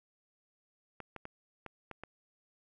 clicks, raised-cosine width 0.5 ms, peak -28 dBFS, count 6, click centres 1.003 / 1.163 / 1.254 / 1.663 / 1.913 / 2.036 s, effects none

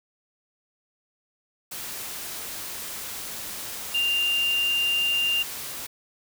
sine tone in noise, 2794 Hz, F7, in tune, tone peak -21 dBFS, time 3.94-5.43 s, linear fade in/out 10 ms, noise white, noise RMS -35 dBFS, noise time 1.71-5.87 s, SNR +11 dB, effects none

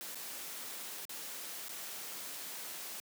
white noise with dropouts, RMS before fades -44 dBFS, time 0.01-3 s, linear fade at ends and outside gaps 0 ms, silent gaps 0.147-0.155 / 1.052-1.094 / 1.684-1.693 s, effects high-pass 200 Hz 12 dB/octave

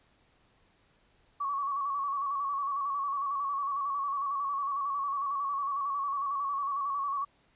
sine tone with vibrato, 1121 Hz, C#6, 19 cents sharp, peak -29 dBFS, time 1.4-7.25 s, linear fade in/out 10 ms, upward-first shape square, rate 11 Hz, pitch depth 42 cents each way, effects pink hiss -67 dBFS RMS until 7.55 s + resampled to 8000 Hz

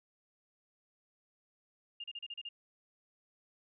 sine tone bursts, 2820 Hz, F7, 16 cents sharp, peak -40 dBFS, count 7, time 2-2.49 s, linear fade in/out 5 ms, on 40 ms, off 35 ms, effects none

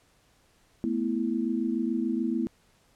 sine chord, A suspended second, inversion none, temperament equal, 220 / 246.9 / 329.6 Hz, A3 / B3 / E4, 0 / 0 / 0 cents, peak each -30 / -29 / -30 dBFS, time 0.84-2.47 s, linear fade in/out 0 ms, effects pink hiss -64 dBFS RMS until 2.95 s + low-pass 11000 Hz 12 dB/octave

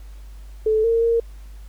sine tone with pitch steps, 435.7 / 458.8 / 462.8 Hz, A4 / A#4 / A#4, -17 / -28 / -13 cents, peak -15 dBFS, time 0.66-1.2 s, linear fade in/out 5 ms, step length 180 ms, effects added 50 Hz sine -36 dBFS peak until 1.68 s + pink hiss -55 dBFS RMS until 1.68 s

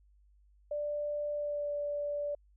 sine tone with pitch glide, 589 to 582.2 Hz, D5 to D5, +5 to -15 cents, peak -32 dBFS, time 0.71-2.35 s, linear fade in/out 5 ms, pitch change -20 cents, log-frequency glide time 1.33-1.71 s, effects added 50 Hz sine -61 dBFS peak until 2.56 s

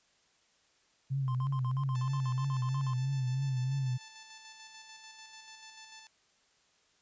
sine tone with vibrato, 131.5 Hz, C3, 9 cents sharp, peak -29 dBFS, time 1.1-3.98 s, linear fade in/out 20 ms, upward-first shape triangle, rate 3.1 Hz, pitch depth 94 cents each way
triangle tone bursts, 1046.5 Hz, C6, in tune, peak -38 dBFS, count 14, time 1.28-2.934 s, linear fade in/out 0 ms, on 68 ms, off 54 ms
5% pulse tone with tremolo, 880 Hz, A5, in tune, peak -35 dBFS, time 1.95-6.07 s, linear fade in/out 2 ms, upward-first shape square, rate 6.8 Hz, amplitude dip 35%
effects white hiss -69 dBFS RMS until 7.01 s + resampled to 16000 Hz

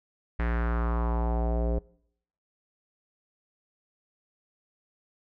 square tone with low-pass filter sweep, 58.27 Hz, A#1, in tune, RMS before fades -27 dBFS, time 0.39-1.79 s, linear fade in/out 5 ms, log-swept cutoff 1900 to 530 Hz, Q 2.9, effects noise-tail reverb RT60 0.7 s tail -24 dB re dry

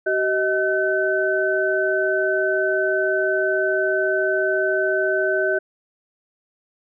sine tone cluster, 382.2 / 628 / 1522 Hz, G4 / D#5 / F#6, -44 / +16 / +48 cents, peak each -22 dBFS, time 0.06-5.59 s, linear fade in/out 10 ms, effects none

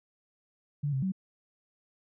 sine tone with pitch steps, 145 / 133.3 / 189.6 Hz, D3 / C3 / F#3, -22 / +33 / +43 cents, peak -27 dBFS, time 0.83-1.121 s, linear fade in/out 10 ms, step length 97 ms, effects none

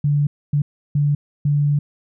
sine tone bursts at uneven times, 145.3 Hz, D3, 18 cents flat, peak -14 dBFS, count 4, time 0.04-0.27 / 0.53-0.62 / 0.95-1.15 / 1.45-1.79 s, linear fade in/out 5 ms, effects none

